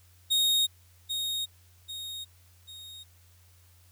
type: tone with echo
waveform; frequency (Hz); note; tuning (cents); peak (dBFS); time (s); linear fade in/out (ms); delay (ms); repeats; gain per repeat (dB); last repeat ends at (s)
40% pulse; 3729; A#7; 0; -21; 0.3-0.67; 20; 790; 3; -7; 3.04
effects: added 88 Hz sine -57 dBFS peak until 3.91 s + white hiss -63 dBFS RMS until 3.91 s